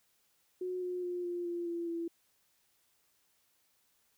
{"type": "tone with pitch steps", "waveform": "sine", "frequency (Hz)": [365.2, 360.2, 355.2, 350.3, 345.5, 340.7, 336.1], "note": ["F#4", "F#4", "F4", "F4", "F4", "F4", "E4"], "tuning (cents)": [-23, -46, 29, 5, -19, -43, 34], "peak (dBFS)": -34, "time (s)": [0.61, 2.08], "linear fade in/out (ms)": 5, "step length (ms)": 210, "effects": ["white hiss -73 dBFS RMS until 4.17 s"]}